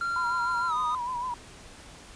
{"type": "tone with pitch glide", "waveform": "triangle", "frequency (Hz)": [1382, 1238.4], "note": ["F6", "D#6"], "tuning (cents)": [-19, -9], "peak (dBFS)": -25, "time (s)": [0.01, 0.95], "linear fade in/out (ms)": 2, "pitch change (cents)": -190, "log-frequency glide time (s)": [0.67, 0.74]}
{"type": "tone with vibrato", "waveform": "sine", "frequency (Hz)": 987.8, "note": "B5", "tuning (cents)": 0, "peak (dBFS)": -29, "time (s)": [0.16, 1.34], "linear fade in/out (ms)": 2, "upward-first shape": "sine", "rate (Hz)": 6.6, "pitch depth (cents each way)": 65}
{"effects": ["pink hiss -48 dBFS RMS until 2.15 s", "resampled to 22050 Hz"]}